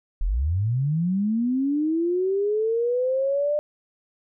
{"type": "linear sweep", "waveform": "sine", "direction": "up", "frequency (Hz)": [33.71, 600], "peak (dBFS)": -20, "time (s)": [0.21, 3.59], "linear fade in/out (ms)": 0, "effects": []}